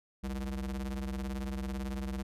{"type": "ring-modulated tone", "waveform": "square", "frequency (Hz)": 68, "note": "C#2", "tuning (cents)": -33, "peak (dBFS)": -32, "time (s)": [0.23, 2.23], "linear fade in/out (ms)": 10, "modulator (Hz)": 127, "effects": ["resampled to 32000 Hz"]}